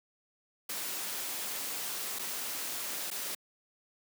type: noise with dropouts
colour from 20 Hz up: white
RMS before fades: -37 dBFS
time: 0.69-3.35 s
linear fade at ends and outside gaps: 5 ms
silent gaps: 2.188-2.192 / 3.104-3.112 s
effects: high-pass 200 Hz 12 dB/octave